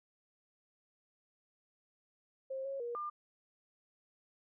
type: tone with pitch steps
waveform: sine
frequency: 532 / 547 / 476.1 / 1200 Hz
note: C5 / C#5 / A#4 / D6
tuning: +29 / -23 / +37 / +37 cents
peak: -37 dBFS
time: 2.5-3.1 s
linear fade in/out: 10 ms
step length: 150 ms
effects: none

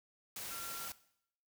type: tone in noise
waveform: sine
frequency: 1370 Hz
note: F6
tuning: 34 cents flat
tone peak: -48 dBFS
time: 0.51-0.88 s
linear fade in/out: 2 ms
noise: white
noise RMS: -44 dBFS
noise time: 0.36-0.92 s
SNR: -7 dB
effects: noise-tail reverb RT60 0.7 s tail -18 dB re dry

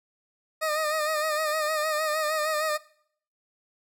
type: tone with vibrato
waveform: 20% pulse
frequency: 617 Hz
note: D#5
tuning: 15 cents flat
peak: -20 dBFS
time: 0.61-2.78 s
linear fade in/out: 20 ms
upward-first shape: sine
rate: 6.5 Hz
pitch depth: 50 cents each way
effects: noise-tail reverb RT60 0.6 s tail -20 dB re dry

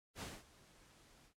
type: noise with ADSR envelope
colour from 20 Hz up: pink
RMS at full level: -45 dBFS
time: 0.15-1.34 s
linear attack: 57 ms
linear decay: 220 ms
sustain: -20 dB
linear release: 89 ms
effects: low-pass 10000 Hz 12 dB/octave + AAC 64 kbps

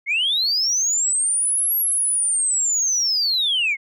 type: linear two-way sweep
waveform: sine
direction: up then down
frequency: 2093 to 11580 to 2093 Hz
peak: -16 dBFS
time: 0.06-3.77 s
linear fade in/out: 50 ms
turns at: 1.76 s
effects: tanh soft clip ceiling -14 dBFS

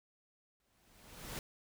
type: noise with exponential growth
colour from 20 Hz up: pink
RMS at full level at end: -41 dBFS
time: 0.6-1.39 s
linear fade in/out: 1 ms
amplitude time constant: 170 ms
effects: none

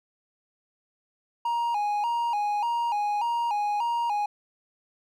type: tone with vibrato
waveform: triangle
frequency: 883 Hz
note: A5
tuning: 6 cents sharp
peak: -22 dBFS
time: 1.45-4.26 s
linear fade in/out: 5 ms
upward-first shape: square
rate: 1.7 Hz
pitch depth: 110 cents each way
effects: none

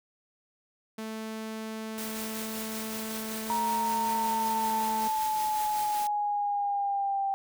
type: tone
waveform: sawtooth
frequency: 220 Hz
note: A3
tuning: in tune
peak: -31 dBFS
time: 0.98-5.08 s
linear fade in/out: 5 ms
type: noise with tremolo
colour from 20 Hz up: white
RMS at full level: -38 dBFS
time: 1.98-6.07 s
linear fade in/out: 0 ms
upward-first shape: sine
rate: 5.3 Hz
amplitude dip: 30%
type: exponential sweep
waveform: sine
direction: down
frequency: 942 to 784 Hz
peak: -26 dBFS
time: 3.5-7.34 s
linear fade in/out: 0 ms
effects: none

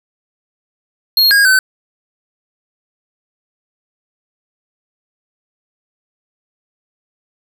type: tone with pitch steps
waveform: square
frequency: 4268 / 1631 / 1525 Hz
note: C8 / G#6 / G6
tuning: +34 / -32 / -48 cents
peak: -8 dBFS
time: 1.17-1.59 s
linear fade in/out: 2 ms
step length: 140 ms
effects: none

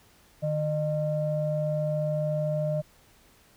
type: tone pair together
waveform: sine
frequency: 152.3 / 609.2 Hz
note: D#3 / D#5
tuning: -37 / -37 cents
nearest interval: 2 octaves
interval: 2400 cents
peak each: -27 dBFS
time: 0.42-2.82 s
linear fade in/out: 20 ms
effects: tanh soft clip ceiling -17 dBFS + pink hiss -59 dBFS RMS until 3.56 s

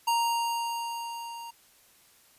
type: tone with level ramp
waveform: square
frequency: 932.3 Hz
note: A#5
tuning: in tune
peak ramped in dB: -23 to -40 dBFS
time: 0.07-1.51 s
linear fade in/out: 10 ms
effects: white hiss -60 dBFS RMS until 2.38 s + resampled to 32000 Hz

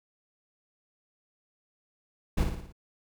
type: noise with echo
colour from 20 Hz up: brown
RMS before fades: -24 dBFS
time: 2.37-2.44 s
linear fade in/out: 10 ms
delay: 57 ms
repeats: 5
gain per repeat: -5 dB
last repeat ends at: 2.725 s
effects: none

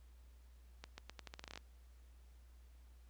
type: accelerating click train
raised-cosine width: 0.2 ms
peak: -30 dBFS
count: 13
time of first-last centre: 0.84-1.576 s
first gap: 140 ms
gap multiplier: 0.83
effects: added 60 Hz sine -58 dBFS peak until 3.09 s + pink hiss -74 dBFS RMS until 3.09 s

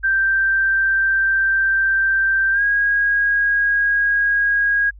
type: tone with pitch glide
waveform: sine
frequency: 1569 to 1640.4 Hz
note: G6 to G#6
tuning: +1 to -22 cents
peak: -14 dBFS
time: 0.03-4.91 s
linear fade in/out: 20 ms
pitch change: +77 cents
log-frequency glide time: 2.52-2.62 s
effects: added 50 Hz sine -38 dBFS peak until 4.99 s

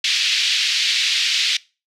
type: band-pass noise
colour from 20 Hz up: white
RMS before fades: -19 dBFS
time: 0.04-1.57 s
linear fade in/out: 5 ms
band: 2300 to 4600 Hz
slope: 24 dB/octave
effects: noise-tail reverb RT60 0.3 s tail -22 dB re dry

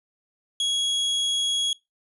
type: tone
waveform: 40% pulse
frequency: 3322 Hz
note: G#7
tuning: in tune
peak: -21 dBFS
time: 0.6-1.73 s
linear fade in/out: 2 ms
effects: noise-tail reverb RT60 0.2 s tail -22 dB re dry + resampled to 24000 Hz

